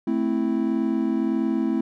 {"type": "chord", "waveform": "triangle", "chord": "A minor", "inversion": "none", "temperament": "equal", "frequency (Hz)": [220, 261.6, 329.6], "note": ["A3", "C4", "E4"], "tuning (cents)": [0, 0, 0], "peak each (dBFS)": -23, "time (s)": [0.07, 1.81], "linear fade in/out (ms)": 5, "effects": []}